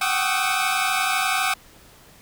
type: tone cluster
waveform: 20% pulse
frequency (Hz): 742 / 774 / 1116 / 1221 / 1302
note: F#5 / G5 / C#6 / D#6 / E6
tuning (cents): +5 / -22 / +11 / -33 / -22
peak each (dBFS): -22 / -21 / -25 / -21 / -22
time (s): 0.01-1.54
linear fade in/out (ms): 5
effects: pink hiss -50 dBFS RMS until 2.21 s